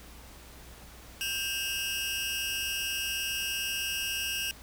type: tone cluster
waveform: sawtooth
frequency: 1583 / 2619 / 2839 Hz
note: G6 / E7 / F7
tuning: +17 / -12 / +28 cents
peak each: -36 / -33 / -29 dBFS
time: 1.21-4.51 s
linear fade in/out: 0 ms
effects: added 60 Hz sine -51 dBFS peak until 4.62 s + pink hiss -51 dBFS RMS until 4.62 s